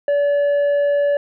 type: tone with tanh clipping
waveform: triangle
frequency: 574 Hz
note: D5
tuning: 40 cents flat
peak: -15 dBFS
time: 0.08-1.17 s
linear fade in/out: 2 ms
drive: 9 dB
effects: none